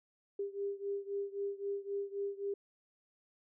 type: beating tone pair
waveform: sine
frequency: 398.7 / 402.5 Hz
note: G4 / G4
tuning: +29 / +46 cents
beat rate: 3.8 Hz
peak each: -38 / -40 dBFS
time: 0.39-2.54 s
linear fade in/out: 5 ms
effects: none